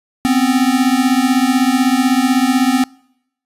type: beating tone pair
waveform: square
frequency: 250 / 266 Hz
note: B3 / C4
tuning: +21 / +29 cents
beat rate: 16 Hz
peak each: -15 dBFS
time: 0.25-2.84 s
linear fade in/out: 0 ms
effects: noise-tail reverb RT60 0.8 s tail -26 dB re dry + resampled to 32000 Hz